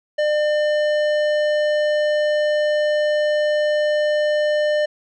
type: tone with tanh clipping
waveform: sine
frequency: 600 Hz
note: D5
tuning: 37 cents sharp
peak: -18 dBFS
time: 0.18-4.86 s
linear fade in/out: 10 ms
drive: 14 dB
effects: none